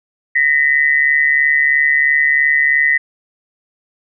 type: tone pair together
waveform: sine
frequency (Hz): 1856 / 1999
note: A#6 / B6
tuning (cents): -8 / +20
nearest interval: minor second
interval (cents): 128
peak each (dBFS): -13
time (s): 0.35-2.98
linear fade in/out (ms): 10
effects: none